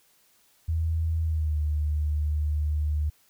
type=tone with pitch glide; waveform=sine; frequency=81.1 to 75.23 Hz; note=E2 to D2; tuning=-28 to +42 cents; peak=-23 dBFS; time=0.68-3.1 s; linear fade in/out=10 ms; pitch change=-130 cents; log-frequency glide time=1.22-1.59 s; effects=white hiss -63 dBFS RMS until 3.29 s